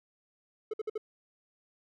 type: tone bursts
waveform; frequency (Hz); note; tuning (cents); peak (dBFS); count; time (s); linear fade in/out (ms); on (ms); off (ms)
triangle; 431.9; A4; -32; -29; 4; 0.71-0.979; 5; 26; 55
effects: none